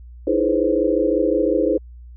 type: tone cluster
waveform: sine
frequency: 308.3 / 333.9 / 417.4 / 497.8 / 532 Hz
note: D#4 / E4 / G#4 / B4 / C5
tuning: -16 / +22 / +9 / +14 / +29 cents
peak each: -22 dBFS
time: 0.27-1.78 s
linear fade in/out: 5 ms
effects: added 60 Hz sine -37 dBFS peak until 2.16 s